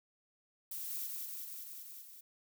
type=noise with echo; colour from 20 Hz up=violet; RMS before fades=-42 dBFS; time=0.71-1.07 s; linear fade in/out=5 ms; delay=190 ms; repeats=6; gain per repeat=-2 dB; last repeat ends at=2.21 s; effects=none